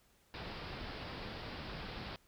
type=low-pass noise; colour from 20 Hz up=pink; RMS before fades=-45 dBFS; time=0.34-2.16 s; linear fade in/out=0 ms; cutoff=5100 Hz; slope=96 dB/octave; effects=pink hiss -70 dBFS RMS until 2.27 s